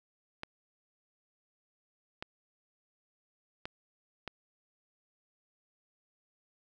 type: clicks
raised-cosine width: 0.3 ms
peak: -22 dBFS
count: 4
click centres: 0.434 / 2.225 / 3.655 / 4.277 s
effects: none